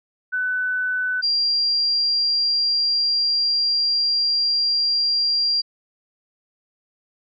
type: tone pair in turn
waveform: sine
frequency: 1500 / 4762 Hz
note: F#6 / D8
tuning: +23 / +23 cents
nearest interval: octave + minor sixth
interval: 2000 cents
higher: second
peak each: -20 / -17 dBFS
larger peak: second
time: 0.32-1.22 / 1.22-5.62 s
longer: second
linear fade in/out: 20 ms
effects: none